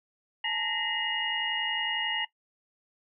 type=tone cluster; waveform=sine; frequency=855 / 906 / 1864 / 2031 / 2862 Hz; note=A5 / A#5 / A#6 / B6 / F7; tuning=-50 / -50 / -1 / +48 / +42 cents; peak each=-39 / -38 / -35 / -36 / -30 dBFS; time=0.44-2.25 s; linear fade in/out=5 ms; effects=noise-tail reverb RT60 0.1 s tail -17 dB re dry